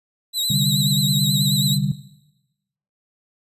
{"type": "tone with vibrato", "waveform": "sawtooth", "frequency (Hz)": 3914, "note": "B7", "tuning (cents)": -16, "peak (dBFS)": -17, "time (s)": [0.33, 1.79], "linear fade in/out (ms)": 50, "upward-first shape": "sine", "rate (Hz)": 9.3, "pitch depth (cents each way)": 66}
{"type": "chord", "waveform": "sine", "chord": "C suspended second", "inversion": "none", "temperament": "just", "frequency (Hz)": [130.81, 147.16, 196.22], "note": ["C3", "D3", "G3"], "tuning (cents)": [0, 4, 2], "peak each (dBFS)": [-23, -21, -24], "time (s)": [0.5, 1.92], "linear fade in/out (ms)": 5}
{"effects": ["noise-tail reverb RT60 1.0 s tail -17 dB re dry", "resampled to 32000 Hz"]}